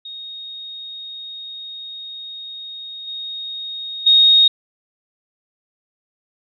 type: tone with level steps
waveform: sine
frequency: 3729 Hz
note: A#7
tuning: in tune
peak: -30 / -26 / -8 dBFS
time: 0.05-4.48 s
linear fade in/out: 5 ms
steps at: 3.07 / 4.06 s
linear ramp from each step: 10 ms
effects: none